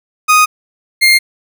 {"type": "tone pair in turn", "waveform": "30% pulse", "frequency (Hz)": [1244.5, 2118], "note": ["D#6", "C7"], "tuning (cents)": [0, 21], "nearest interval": "major sixth", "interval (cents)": 921, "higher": "second", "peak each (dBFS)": -3, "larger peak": "neither", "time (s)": [[0.28, 0.46], [1.01, 1.19]], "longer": "neither", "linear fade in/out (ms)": 20, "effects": []}